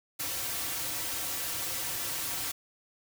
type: noise with comb filter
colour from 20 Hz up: white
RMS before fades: -34 dBFS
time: 0.19-2.52 s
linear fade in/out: 10 ms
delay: 4.8 ms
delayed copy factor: -0.9
effects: none